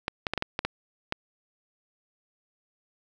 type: clicks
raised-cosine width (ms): 0.3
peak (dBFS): -11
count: 8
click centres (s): 0.081 / 0.268 / 0.336 / 0.377 / 0.424 / 0.591 / 0.65 / 1.124
effects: none